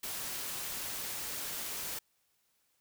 white noise, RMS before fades -39 dBFS, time 0.03-1.99 s, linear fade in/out 5 ms, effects white hiss -75 dBFS RMS until 2.8 s

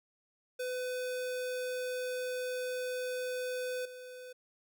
square tone with level steps, 503 Hz, B4, 32 cents sharp, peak -35 / -46 dBFS, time 0.59-4.33 s, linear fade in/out 10 ms, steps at 3.85 s, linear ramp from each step 5 ms, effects none

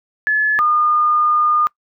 sine tone pair in turn, 1717 / 1216.8 Hz, A6 / D#6, -43 / -39 cents, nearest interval tritone, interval 596 cents, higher first, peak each -12 dBFS, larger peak neither, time 0.27-0.59 / 0.59-1.67 s, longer second, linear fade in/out 0 ms, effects noise-tail reverb RT60 0.1 s tail -23 dB re dry

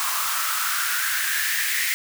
white noise with high-pass filter sweep, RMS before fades -24 dBFS, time 0-1.94 s, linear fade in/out 0 ms, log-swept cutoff 1100 to 2000 Hz, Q 5.6, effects none

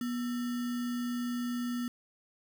sine tone with sample-and-hold, 242.6 Hz, B3, 31 cents flat, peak -31 dBFS, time 0.01-1.88 s, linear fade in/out 2 ms, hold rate 1575 Hz, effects none

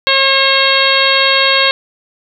harmonic tone, 541 Hz, C#5, 42 cents flat, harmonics 1 / 2 / 3 / 4 / 5 / 6 / 7 / 8, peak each -17 / -17 / -17 / -17 / -17 / -17 / -17 / -17 dBFS, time 0.07-1.71 s, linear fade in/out 0 ms, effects none

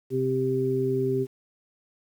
harmonic tone, 130.81 Hz, C3, in tune, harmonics 1 / 2 / 3, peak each -29 / -30 / -24 dBFS, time 0.1-1.27 s, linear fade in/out 50 ms, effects 9-bit

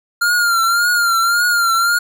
square tone with vibrato, 1396.9 Hz, F6, in tune, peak -13 dBFS, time 0.21-1.99 s, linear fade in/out 10 ms, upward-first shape triangle, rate 1.8 Hz, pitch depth 69 cents each way, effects none

